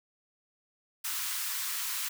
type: high-pass noise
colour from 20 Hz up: white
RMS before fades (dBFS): -34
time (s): 1.04-2.09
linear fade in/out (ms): 10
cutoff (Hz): 960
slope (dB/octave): 48
effects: none